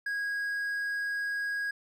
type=tone; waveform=triangle; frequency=1646 Hz; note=G#6; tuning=16 cents flat; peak=-28 dBFS; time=0.06-1.71 s; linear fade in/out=5 ms; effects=none